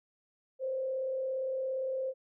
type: tone with frequency modulation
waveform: sine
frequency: 525 Hz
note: C5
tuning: 6 cents sharp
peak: -31 dBFS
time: 0.59-2.14 s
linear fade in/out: 50 ms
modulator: 37.4 Hz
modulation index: 0.32
effects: none